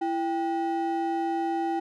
triangle ring-modulated tone, 562 Hz, C#5, 24 cents sharp, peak -20 dBFS, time 0.01-1.8 s, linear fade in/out 10 ms, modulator 228 Hz, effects none

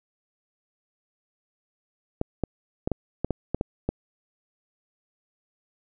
clicks, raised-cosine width 2 ms, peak -11 dBFS, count 9, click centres 2.214 / 2.437 / 2.875 / 2.917 / 3.246 / 3.307 / 3.546 / 3.611 / 3.89 s, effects none

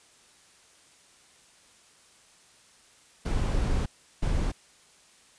brown noise bursts at uneven times, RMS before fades -26 dBFS, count 2, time 3.25-3.86 / 4.22-4.52 s, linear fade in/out 10 ms, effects white hiss -58 dBFS RMS until 5.38 s + resampled to 22050 Hz

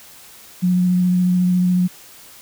sine tone with vibrato, 180.6 Hz, F#3, 42 cents flat, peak -13 dBFS, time 0.62-1.88 s, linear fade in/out 20 ms, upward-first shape sine, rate 14 Hz, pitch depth 14 cents each way, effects white hiss -43 dBFS RMS until 2.41 s

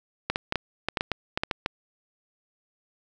clicks, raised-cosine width 0.3 ms, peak -9 dBFS, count 12, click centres 0.3 / 0.359 / 0.524 / 0.557 / 0.886 / 0.972 / 1.009 / 1.117 / 1.375 / 1.435 / 1.512 / 1.661 s, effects none

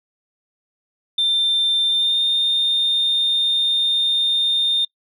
sine tone with pitch glide, 3580 to 3634 Hz, A7 to A#7, +29 to -45 cents, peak -14 dBFS, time 1.18-4.85 s, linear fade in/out 5 ms, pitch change +26 cents, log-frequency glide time 1.85-2.19 s, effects noise-tail reverb RT60 0.1 s tail -23 dB re dry + tanh soft clip ceiling -12 dBFS

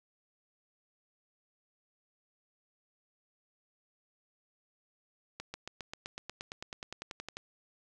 accelerating click train, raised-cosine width 0.2 ms, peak -23 dBFS, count 19, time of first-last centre 5.4-7.37 s, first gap 140 ms, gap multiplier 0.97, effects none

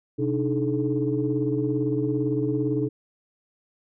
sine tone cluster, 129 / 294.8 / 312.5 / 428.5 Hz, C3 / D4 / D#4 / A4, -24 / +7 / +8 / -46 cents, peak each -27 dBFS, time 0.18-2.89 s, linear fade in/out 20 ms, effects tanh soft clip ceiling -12 dBFS

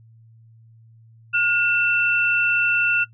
sine tone pair together, 1431 / 2684 Hz, F6 / E7, +42 / +31 cents, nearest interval major seventh, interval 1089 cents, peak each -19 dBFS, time 1.33-3.05 s, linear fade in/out 20 ms, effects noise-tail reverb RT60 0.1 s tail -22 dB re dry + added 113 Hz sine -47 dBFS peak until 3.13 s

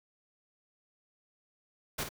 pink noise with echo, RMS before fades -34 dBFS, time 1.98-2.04 s, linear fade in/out 10 ms, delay 51 ms, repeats 1, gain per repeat -8 dB, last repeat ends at 2.091 s, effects none

